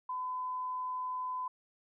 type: tone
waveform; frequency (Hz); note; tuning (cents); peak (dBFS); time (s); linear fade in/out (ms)
sine; 1011; B5; +40; -34; 0.09-1.48; 5
effects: none